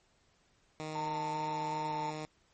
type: tone with pitch glide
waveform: 10% pulse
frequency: 155.56 to 154.31 Hz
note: D#3 to D#3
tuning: 0 to -14 cents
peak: -30 dBFS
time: 0.8-2.25 s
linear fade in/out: 0 ms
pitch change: -14 cents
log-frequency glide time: 1.77-2 s
type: tone with vibrato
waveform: sine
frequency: 901 Hz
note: A5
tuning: 41 cents sharp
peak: -34 dBFS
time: 0.95-2.11 s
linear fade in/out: 10 ms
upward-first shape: square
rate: 2.6 Hz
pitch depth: 16 cents each way
effects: pink hiss -70 dBFS RMS until 2.53 s + MP3 32 kbps